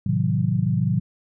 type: chord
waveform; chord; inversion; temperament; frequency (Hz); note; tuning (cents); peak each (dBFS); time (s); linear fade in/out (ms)
sine; A diminished seventh; none; equal with one note detuned; 110 / 130.81 / 158.92 / 185; A2 / C3 / Eb3 / Gb3; 0 / 0 / +37 / 0; -24; 0.06-1; 5
effects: none